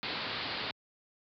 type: low-pass noise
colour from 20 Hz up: white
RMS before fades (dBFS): -37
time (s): 0.03-0.71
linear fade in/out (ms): 0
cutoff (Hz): 4700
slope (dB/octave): 96
effects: high-pass 80 Hz 12 dB/octave